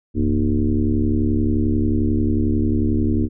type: tone with frequency modulation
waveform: sine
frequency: 162.8 Hz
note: E3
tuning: 21 cents flat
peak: -15 dBFS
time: 0.14-3.29 s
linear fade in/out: 50 ms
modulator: 71.3 Hz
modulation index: 2.5
effects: none